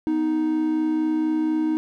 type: tone pair together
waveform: triangle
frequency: 248.3 / 312.5 Hz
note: B3 / D#4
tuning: +9 / +8 cents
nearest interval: major third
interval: 399 cents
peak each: -27 / -18 dBFS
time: 0.07-1.77 s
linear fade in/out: 0 ms
effects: none